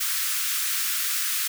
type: high-pass noise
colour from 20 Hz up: white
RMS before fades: -26 dBFS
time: 0-1.48 s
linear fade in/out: 10 ms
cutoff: 1200 Hz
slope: 48 dB/octave
effects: none